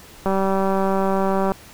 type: click train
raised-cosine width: 1 ms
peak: -8 dBFS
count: 244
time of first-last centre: 0.26-1.519 s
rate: 193 Hz
effects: pink hiss -44 dBFS RMS until 1.73 s